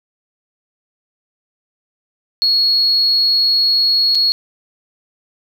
sine tone with dropouts, 4329 Hz, C#8, 42 cents flat, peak -10 dBFS, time 2.42-4.32 s, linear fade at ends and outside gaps 0 ms, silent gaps 4.149-4.153 s, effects tanh soft clip ceiling -6 dBFS + 8-bit

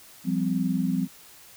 sine chord, F suspended second, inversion none, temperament equal with one note detuned, 174.61 / 196 / 257.9 Hz, F3 / G3 / C4, 0 / 0 / -25 cents, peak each -27 dBFS, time 0.24-1.08 s, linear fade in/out 50 ms, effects white hiss -50 dBFS RMS until 1.56 s

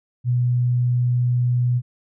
sine tone, 123 Hz, B2, 7 cents flat, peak -16 dBFS, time 0.24-1.82 s, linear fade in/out 50 ms, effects none

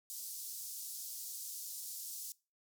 white band-pass noise, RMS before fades -45 dBFS, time 0.1-2.32 s, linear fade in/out 0 ms, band 4900 to 16000 Hz, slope 24 dB/octave, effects noise-tail reverb RT60 0.3 s tail -22 dB re dry

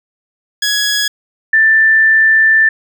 15% pulse / sine tone pair in turn, 1673 / 1772.5 Hz, G#6 / A6, +12 / +12 cents, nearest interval minor second, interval 100 cents, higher second, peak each -6 dBFS, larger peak neither, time 0.62-1.08 / 1.53-2.69 s, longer second, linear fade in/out 5 ms, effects none

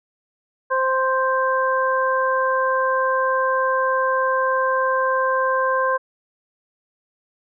harmonic tone, 523.3 Hz, C5, in tune, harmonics 1 / 2 / 3, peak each -21 / -20 / -24 dBFS, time 0.7-5.98 s, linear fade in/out 20 ms, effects none

